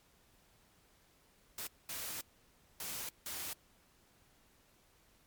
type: noise bursts at uneven times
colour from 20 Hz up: white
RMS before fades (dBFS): -42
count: 4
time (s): 1.58-1.67 / 1.89-2.21 / 2.8-3.09 / 3.26-3.53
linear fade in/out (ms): 2
effects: pink hiss -68 dBFS RMS until 5.26 s + MP3 96 kbps